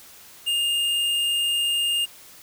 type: tone with hard clipping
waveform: sine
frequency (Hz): 2823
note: F7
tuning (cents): +18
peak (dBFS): -22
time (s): 0.46-2.06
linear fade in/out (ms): 20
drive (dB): 11
effects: white hiss -47 dBFS RMS until 2.42 s